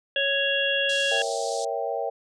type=harmonic tone; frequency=554.4 Hz; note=C#5; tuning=in tune; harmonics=1 / 3 / 5 / 6; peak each=-27 / -27 / -27 / -27 dBFS; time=0.16-1.22 s; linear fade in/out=2 ms
type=band-pass noise; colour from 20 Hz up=pink; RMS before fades=-37 dBFS; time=0.89-1.65 s; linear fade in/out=5 ms; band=3800 to 8700 Hz; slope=48 dB/octave
type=chord; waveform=sine; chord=A# diminished seventh; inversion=none; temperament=equal; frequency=466.2 / 554.4 / 659.3 / 784 Hz; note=A#4 / C#5 / E5 / G5; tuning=0 / 0 / 0 / 0 cents; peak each=-31 dBFS; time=1.11-2.1 s; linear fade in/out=10 ms
effects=none